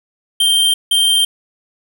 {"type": "tone pair in turn", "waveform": "square", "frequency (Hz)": [3158, 3158], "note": ["G7", "G7"], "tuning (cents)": [12, 12], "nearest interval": "unison", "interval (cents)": 0, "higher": "neither", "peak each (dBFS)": -11, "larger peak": "neither", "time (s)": [[0.4, 0.74], [0.91, 1.25]], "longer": "neither", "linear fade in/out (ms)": 5, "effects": []}